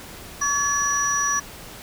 sine tone cluster, 1130 / 1716 / 5830 Hz, C#6 / A6 / F#8, +33 / -44 / -26 cents, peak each -24 / -25 / -22 dBFS, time 0.41-1.4 s, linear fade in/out 10 ms, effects tanh soft clip ceiling -10 dBFS + pink hiss -40 dBFS RMS until 1.82 s

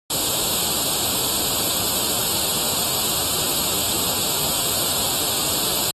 white noise with comb filter, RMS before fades -21 dBFS, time 0.1-5.91 s, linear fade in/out 2 ms, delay 0.25 ms, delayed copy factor +0.9, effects high-pass 60 Hz 12 dB/octave + AAC 32 kbps

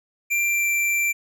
square tone with pitch glide, 2368 to 2352 Hz, D7 to D7, +14 to +2 cents, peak -20 dBFS, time 0.3-1.13 s, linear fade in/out 20 ms, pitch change -12 cents, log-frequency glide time 0.42-0.67 s, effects none

